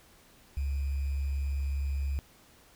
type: tone with sample-and-hold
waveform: sine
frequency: 69.3 Hz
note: C#2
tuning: in tune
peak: -28 dBFS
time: 0.57-2.19 s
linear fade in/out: 0 ms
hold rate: 2450 Hz
effects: pink hiss -59 dBFS RMS until 2.75 s